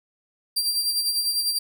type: tone with tremolo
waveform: sawtooth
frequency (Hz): 4722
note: D8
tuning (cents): +9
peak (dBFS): -17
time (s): 0.56-1.59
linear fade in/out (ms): 10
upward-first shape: sine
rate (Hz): 10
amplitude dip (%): 50
effects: none